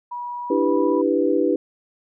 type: tone with pitch glide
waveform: sine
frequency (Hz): 969 to 983.1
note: B5 to B5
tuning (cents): -33 to -8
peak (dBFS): -27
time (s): 0.11-1.02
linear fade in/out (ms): 10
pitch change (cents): +25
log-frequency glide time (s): 0.41-0.75
type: chord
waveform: sine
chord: E minor seventh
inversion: third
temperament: equal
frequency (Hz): 293.7 / 329.6 / 392 / 493.9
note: D4 / E4 / G4 / B4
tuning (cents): 0 / 0 / 0 / 0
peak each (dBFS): -22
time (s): 0.5-1.56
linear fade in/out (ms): 5
effects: none